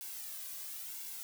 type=noise with flanger; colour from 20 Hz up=blue; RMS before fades=-44 dBFS; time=0.01-1.23 s; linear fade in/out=0 ms; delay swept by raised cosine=1.6 to 2.25 ms; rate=0.99 Hz; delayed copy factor=-0.7; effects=none